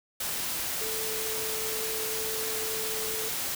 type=tone in noise; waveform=sine; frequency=440 Hz; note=A4; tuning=in tune; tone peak=-36 dBFS; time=0.81-3.29 s; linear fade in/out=5 ms; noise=white; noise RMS=-32 dBFS; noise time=0.2-3.55 s; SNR=-7 dB; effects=none